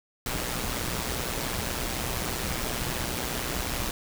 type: noise with amplitude modulation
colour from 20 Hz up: pink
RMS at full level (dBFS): -28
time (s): 0.26-3.91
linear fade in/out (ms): 2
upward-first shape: sine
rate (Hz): 122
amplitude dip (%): 60
effects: none